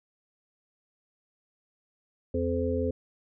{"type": "harmonic tone", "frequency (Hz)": 85.7, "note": "F2", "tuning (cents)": -32, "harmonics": [1, 3, 5, 6], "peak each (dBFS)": [-31, -31, -31, -31], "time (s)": [2.34, 2.91], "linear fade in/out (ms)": 5, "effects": []}